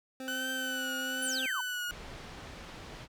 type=tone; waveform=25% pulse; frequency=261.6 Hz; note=C4; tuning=in tune; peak=-35 dBFS; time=0.2-1.46 s; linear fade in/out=2 ms
type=tone with vibrato; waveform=30% pulse; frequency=1498 Hz; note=F#6; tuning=21 cents sharp; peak=-31 dBFS; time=0.28-1.91 s; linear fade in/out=0 ms; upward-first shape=triangle; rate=1.1 Hz; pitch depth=68 cents each way
type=exponential sweep; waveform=sine; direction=down; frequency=11175 to 907 Hz; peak=-33 dBFS; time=1.22-1.61 s; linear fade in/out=5 ms
type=low-pass noise; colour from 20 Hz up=pink; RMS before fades=-46 dBFS; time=1.88-3.08 s; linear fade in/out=50 ms; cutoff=4600 Hz; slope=12 dB/octave
effects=none